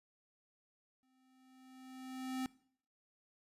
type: tone with exponential growth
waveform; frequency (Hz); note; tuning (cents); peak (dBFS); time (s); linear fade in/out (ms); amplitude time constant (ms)
square; 259.4; C4; -15; -36; 1.03-2.46; 0; 310
effects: noise-tail reverb RT60 0.6 s tail -21 dB re dry + resampled to 32000 Hz